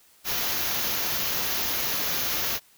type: band-stop noise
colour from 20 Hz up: white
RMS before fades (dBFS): -27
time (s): 0.24-2.6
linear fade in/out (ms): 50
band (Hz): 6800 to 11000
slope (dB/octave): 96
effects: white hiss -58 dBFS RMS until 2.77 s